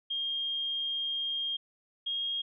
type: tone pair in turn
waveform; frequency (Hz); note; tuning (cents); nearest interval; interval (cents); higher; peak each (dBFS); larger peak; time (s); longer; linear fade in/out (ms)
sine; 3222 / 3254; G7 / G#7; +47 / -36; unison; 17; second; -30 / -30; neither; 0.1-1.57 / 2.06-2.42; first; 10
effects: none